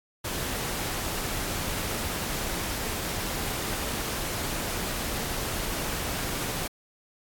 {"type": "noise", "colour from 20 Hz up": "pink", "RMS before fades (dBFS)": -31, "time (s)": [0.24, 6.68], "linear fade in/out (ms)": 10, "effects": ["AAC 64 kbps"]}